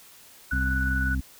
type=tone with tremolo; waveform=sine; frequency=1480 Hz; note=F#6; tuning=in tune; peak=-25 dBFS; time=0.51-1.15 s; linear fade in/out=5 ms; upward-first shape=square; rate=20 Hz; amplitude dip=30%
type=harmonic tone; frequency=65.3 Hz; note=C2; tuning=3 cents flat; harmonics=1 / 2 / 3 / 4; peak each=-25 / -34 / -36 / -33 dBFS; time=0.52-1.21 s; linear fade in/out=10 ms
effects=white hiss -51 dBFS RMS until 1.39 s